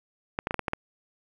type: clicks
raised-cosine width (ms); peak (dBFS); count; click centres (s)
0.5; -12; 7; 0.389 / 0.471 / 0.509 / 0.543 / 0.593 / 0.682 / 0.734
effects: 8-bit